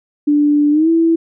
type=tone with pitch glide; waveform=sine; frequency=293.7 to 329.7 Hz; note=D4 to E4; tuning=0 to 0 cents; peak=-9 dBFS; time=0.27-1.16 s; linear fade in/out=10 ms; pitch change=+200 cents; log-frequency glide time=0.71-0.89 s; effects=none